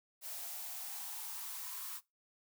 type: noise with high-pass filter sweep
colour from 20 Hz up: blue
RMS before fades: -44 dBFS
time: 0.21-2.01 s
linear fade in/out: 50 ms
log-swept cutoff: 640 to 1100 Hz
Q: 5
effects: noise-tail reverb RT60 0.2 s tail -20 dB re dry